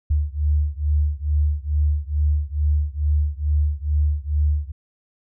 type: beating tone pair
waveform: sine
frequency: 73.4 / 75.7 Hz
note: D2 / D#2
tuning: 0 / -47 cents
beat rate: 2.3 Hz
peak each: -20 / -21 dBFS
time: 0.1-4.72 s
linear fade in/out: 10 ms
effects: none